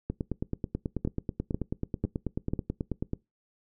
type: two click trains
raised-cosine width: 3 ms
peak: -15 / -17 dBFS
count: 4 / 29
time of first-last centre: 1.05-2.535 / 0.1-3.134 s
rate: 2.02 / 9.23 Hz
effects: noise-tail reverb RT60 0.2 s tail -22 dB re dry